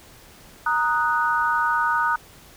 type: chord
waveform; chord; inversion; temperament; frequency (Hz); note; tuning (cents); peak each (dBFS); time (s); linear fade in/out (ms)
sine; D# minor; second; equal; 932.3 / 1244.5 / 1480; A#5 / D#6 / F#6; 0 / 0 / 0; -23; 0.66-2.16; 5
effects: pink hiss -48 dBFS RMS until 2.56 s